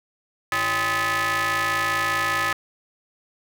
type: ring-modulated tone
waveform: sawtooth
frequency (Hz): 235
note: A#3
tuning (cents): +14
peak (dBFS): -14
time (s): 0.52-2.53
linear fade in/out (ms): 2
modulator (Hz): 1500
effects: none